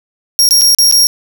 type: tone with dropouts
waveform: sawtooth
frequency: 5588 Hz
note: F8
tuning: in tune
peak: -3 dBFS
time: 0.39-1.07 s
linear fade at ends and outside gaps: 0 ms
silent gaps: 0.49-0.509 / 0.611-0.617 / 0.748-0.786 / 0.913-0.924 s
effects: none